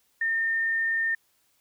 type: tone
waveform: sine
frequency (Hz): 1816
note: A#6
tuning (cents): -46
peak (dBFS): -23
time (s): 0.21-1.15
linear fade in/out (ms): 5
effects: white hiss -68 dBFS RMS until 1.6 s